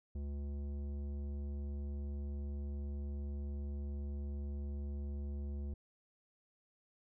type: tone with tanh clipping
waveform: sine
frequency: 71.3 Hz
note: C#2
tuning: 49 cents sharp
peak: -40 dBFS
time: 0.15-5.74 s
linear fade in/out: 5 ms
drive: 13 dB
effects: none